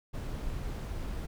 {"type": "noise", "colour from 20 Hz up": "brown", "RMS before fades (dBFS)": -36, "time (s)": [0.13, 1.27], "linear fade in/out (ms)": 20, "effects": []}